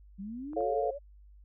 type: exponential sweep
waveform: sine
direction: up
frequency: 186.6 to 591 Hz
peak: -37 dBFS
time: 0.18-0.99 s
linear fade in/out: 20 ms
type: clicks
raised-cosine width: 1 ms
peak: -36 dBFS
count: 2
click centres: 0.533 / 0.607 s
type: chord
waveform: sine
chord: A augmented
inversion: none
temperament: equal with one note detuned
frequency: 440 / 554.4 / 702.9 Hz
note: A4 / C#5 / E#5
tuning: 0 / 0 / +11 cents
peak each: -32 dBFS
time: 0.56-0.91 s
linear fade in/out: 10 ms
effects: added 50 Hz sine -52 dBFS peak until 1.44 s